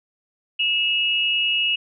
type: tone pair together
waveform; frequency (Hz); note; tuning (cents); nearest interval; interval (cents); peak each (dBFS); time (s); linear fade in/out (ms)
sine; 2637 / 2886; E7 / F#7; 0 / -44; major second; 156; -22 / -20; 0.59-1.76; 10
effects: none